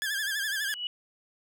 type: tone with vibrato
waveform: sawtooth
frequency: 1661.2 Hz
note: G#6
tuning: in tune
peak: -25 dBFS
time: 0.02-0.74 s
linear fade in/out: 0 ms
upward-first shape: sine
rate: 12 Hz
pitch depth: 93 cents each way
type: tone with exponential growth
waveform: sine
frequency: 2937 Hz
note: F#7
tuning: 13 cents flat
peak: -27 dBFS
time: 0.49-0.87 s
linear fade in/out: 1 ms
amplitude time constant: 82 ms
effects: none